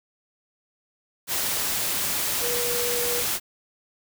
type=tone in noise; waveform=sine; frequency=483.3 Hz; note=B4; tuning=38 cents flat; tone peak=-28 dBFS; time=2.4-3.24 s; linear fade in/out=50 ms; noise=white; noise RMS=-26 dBFS; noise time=1.27-3.4 s; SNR=-5 dB; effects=none